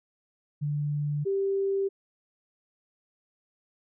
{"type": "tone pair in turn", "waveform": "sine", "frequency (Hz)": [146.83, 392], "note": ["D3", "G4"], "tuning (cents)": [0, 0], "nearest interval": "octave + perfect fourth", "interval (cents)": 1700, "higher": "second", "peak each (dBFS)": [-26, -24], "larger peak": "second", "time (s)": [[0.61, 1.25], [1.25, 1.89]], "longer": "neither", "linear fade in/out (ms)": 20, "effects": []}